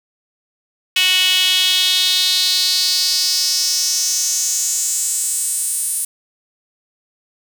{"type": "tone with high-pass filter sweep", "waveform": "sawtooth", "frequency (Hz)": 369.5, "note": "F#4", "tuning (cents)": -2, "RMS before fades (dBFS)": -17, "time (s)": [0.96, 6.05], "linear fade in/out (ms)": 5, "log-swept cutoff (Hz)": [2800, 9600], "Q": 4.4, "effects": []}